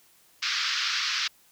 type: band-pass noise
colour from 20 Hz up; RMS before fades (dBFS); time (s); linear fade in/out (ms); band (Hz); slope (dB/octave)
white; -28; 0.42-1.28; 10; 1200 to 5500; 48
effects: white hiss -60 dBFS RMS until 1.51 s